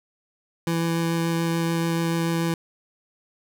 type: tone with vibrato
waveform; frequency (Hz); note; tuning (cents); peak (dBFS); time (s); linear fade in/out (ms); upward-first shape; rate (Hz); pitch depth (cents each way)
25% pulse; 166.6; E3; +19; -18; 0.67-2.54; 2; sine; 6.9; 8
effects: none